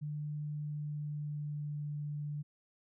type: tone with pitch glide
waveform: sine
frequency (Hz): 149.1 to 147.47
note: D3 to D3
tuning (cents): +27 to +8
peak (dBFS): -36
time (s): 0.01-2.43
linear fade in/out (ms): 20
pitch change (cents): -19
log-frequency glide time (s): 0.52-1.89
effects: none